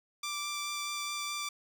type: tone with vibrato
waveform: 10% pulse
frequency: 1174.7 Hz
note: D6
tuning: in tune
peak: -26 dBFS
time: 0.23-1.49 s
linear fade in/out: 5 ms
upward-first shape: sine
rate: 4.7 Hz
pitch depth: 8 cents each way
effects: none